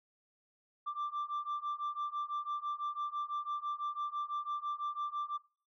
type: beating tone pair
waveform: sine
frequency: 1174.7 / 1180.7 Hz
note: D6 / D6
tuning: 0 / +9 cents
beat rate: 6 Hz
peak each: -37 / -36 dBFS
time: 0.86-5.38 s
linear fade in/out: 20 ms
effects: noise-tail reverb RT60 0.4 s tail -23 dB re dry + tanh soft clip ceiling -32 dBFS